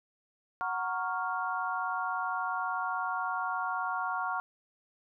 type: chord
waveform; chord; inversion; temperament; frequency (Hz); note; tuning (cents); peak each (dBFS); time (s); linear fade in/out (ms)
sine; Gb major seventh; none; equal; 740 / 932.3 / 1108.7 / 1396.9; Gb5 / Bb5 / Db6 / F6; 0 / 0 / 0 / 0; -36 / -37 / -35 / -35; 0.61-4.4; 0
effects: none